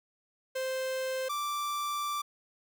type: tone pair in turn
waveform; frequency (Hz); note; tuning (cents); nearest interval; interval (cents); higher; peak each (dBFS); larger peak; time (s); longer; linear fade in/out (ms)
45% pulse; 522 / 1171.9; C5 / D6; -4 / -4; octave + major second; 1400; second; -31 / -31; neither; 0.55-1.29 / 1.29-2.22; second; 10
effects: none